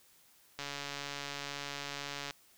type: click train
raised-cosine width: 0.2 ms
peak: -22 dBFS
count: 245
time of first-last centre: 0.59-2.308 s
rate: 142 Hz
effects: white hiss -64 dBFS RMS until 2.57 s